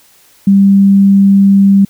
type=tone; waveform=sine; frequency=197.1 Hz; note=G3; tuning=10 cents sharp; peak=-3 dBFS; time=0.47-1.85 s; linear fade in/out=5 ms; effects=white hiss -46 dBFS RMS until 1.89 s